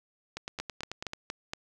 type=two click trains; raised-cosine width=0.2 ms; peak=-19 / -17 dBFS; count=8 / 5; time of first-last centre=0.37-1.134 / 0.6-1.535 s; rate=9.16 / 4.28 Hz; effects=none